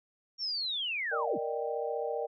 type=linear sweep; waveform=sine; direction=down; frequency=5588 to 83.6 Hz; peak=-31 dBFS; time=0.38-1.39 s; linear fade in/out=50 ms
type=chord; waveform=sine; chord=Eb major seventh; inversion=second; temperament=equal; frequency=466.2 / 587.3 / 622.3 / 784 Hz; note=Bb4 / D5 / Eb5 / G5; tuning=0 / 0 / 0 / 0 cents; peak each=-34 / -37 / -39 / -38 dBFS; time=1.11-2.27 s; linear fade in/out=20 ms
effects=none